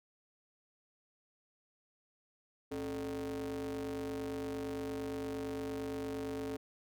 square ring-modulated tone, 82.41 Hz, E2, in tune, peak -35 dBFS, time 2.71-6.57 s, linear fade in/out 10 ms, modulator 354 Hz, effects none

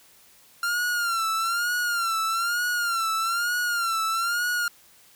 45% pulse tone with vibrato, 1384 Hz, F6, 16 cents flat, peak -23 dBFS, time 0.63-4.68 s, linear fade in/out 2 ms, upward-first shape sine, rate 1.1 Hz, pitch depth 87 cents each way, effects white hiss -55 dBFS RMS until 5.15 s

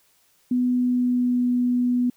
sine tone with pitch glide, 248.5 to 246.2 Hz, B3 to B3, +11 to -5 cents, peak -18 dBFS, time 0.51-2.1 s, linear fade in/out 5 ms, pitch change -16 cents, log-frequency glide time 0.74-1.44 s, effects white hiss -62 dBFS RMS until 2.16 s

